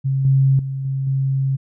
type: tone with level steps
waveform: sine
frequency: 135 Hz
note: C#3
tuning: 45 cents flat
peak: -16 / -11 / -22 / -19 / -16 dBFS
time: 0.04-1.57 s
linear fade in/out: 20 ms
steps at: 0.25 / 0.59 / 0.85 / 1.07 s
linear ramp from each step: 2 ms
effects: none